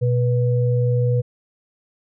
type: tone pair together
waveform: sine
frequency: 122.4 / 489.6 Hz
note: B2 / B4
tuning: -15 / -15 cents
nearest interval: 2 octaves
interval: 2400 cents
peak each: -16 / -23 dBFS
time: 0.01-1.22 s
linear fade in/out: 20 ms
effects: none